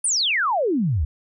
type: exponential sweep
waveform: sine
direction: down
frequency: 9956 to 65.41 Hz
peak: -18 dBFS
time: 0.04-1.05 s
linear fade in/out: 5 ms
effects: none